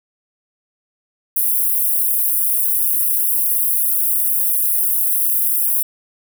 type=high-pass noise; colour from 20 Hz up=white; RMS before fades=-17 dBFS; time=1.36-5.83 s; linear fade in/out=5 ms; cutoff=10000 Hz; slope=48 dB/octave; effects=none